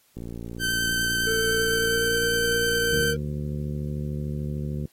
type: click train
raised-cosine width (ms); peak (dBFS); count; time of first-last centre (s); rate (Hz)
3; -23; 167; 0.17-3.027; 58.1
type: tone with vibrato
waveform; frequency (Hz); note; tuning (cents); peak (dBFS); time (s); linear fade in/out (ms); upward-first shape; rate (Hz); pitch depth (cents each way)
sawtooth; 1544; G6; -27; -20; 0.59-3.15; 50; triangle; 9.8; 11
type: tone with pitch glide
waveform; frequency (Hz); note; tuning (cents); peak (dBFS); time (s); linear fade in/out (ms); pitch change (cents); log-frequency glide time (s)
triangle; 446.9 to 467.2; A4 to A#4; +27 to +4; -23; 1.26-3.17; 20; +77; 1.53-2.29
type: harmonic tone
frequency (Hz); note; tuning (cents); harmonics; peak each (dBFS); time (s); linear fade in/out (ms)
73.42; D2; 0; 1 / 2 / 3 / 4 / 5 / 6 / 7; -33 / -29 / -34 / -45 / -40 / -47 / -45; 2.92-4.86; 5
effects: white hiss -62 dBFS RMS until 4.92 s + AAC 48 kbps